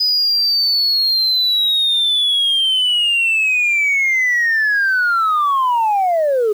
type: linear sweep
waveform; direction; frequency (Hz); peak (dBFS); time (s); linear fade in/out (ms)
sine; down; 4993 to 404.5; -11; 0-6.53; 10
effects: tanh soft clip ceiling -10 dBFS + 7-bit